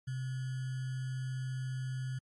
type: tone with sample-and-hold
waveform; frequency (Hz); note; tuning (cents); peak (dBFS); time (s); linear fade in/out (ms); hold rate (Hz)
sine; 129.6; C3; -16; -34; 0.07-2.19; 10; 1575
effects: MP3 48 kbps